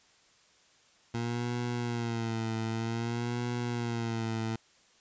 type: tone with vibrato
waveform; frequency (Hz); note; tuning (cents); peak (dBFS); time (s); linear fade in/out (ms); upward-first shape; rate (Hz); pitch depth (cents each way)
20% pulse; 116.54; A#2; 0; -26; 1.14-4.56; 5; sine; 0.53; 67
effects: white hiss -63 dBFS RMS until 5 s + resampled to 16000 Hz